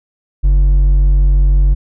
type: tone with hard clipping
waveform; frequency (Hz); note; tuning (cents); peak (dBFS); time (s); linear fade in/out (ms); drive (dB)
sine; 46.98; F#1; +27; -8; 0.43-1.75; 20; 4
effects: none